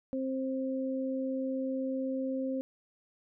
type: tone pair together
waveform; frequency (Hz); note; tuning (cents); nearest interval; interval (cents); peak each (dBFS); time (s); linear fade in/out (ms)
sine; 263.8 / 528; C4 / C5; +14 / +16; octave; 1202; -32 / -35; 0.13-2.61; 0
effects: none